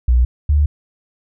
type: tone pair in turn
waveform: sine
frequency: 61 / 73.45 Hz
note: B1 / D2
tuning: -21 / +1 cents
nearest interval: minor third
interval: 322 cents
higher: second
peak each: -9 / -10 dBFS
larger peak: first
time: 0.08-0.25 / 0.49-0.66 s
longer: neither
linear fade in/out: 5 ms
effects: none

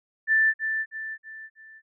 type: tone with echo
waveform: sine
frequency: 1767 Hz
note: A6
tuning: 7 cents sharp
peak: -17 dBFS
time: 0.27-0.54 s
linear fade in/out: 50 ms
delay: 320 ms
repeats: 4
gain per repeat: -7 dB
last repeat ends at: 1.82 s
effects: none

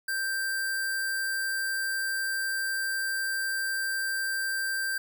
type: tone with sample-and-hold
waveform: sine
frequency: 1572 Hz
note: G6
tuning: 4 cents sharp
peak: -27 dBFS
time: 0.08-4.98 s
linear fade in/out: 5 ms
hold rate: 6300 Hz
effects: none

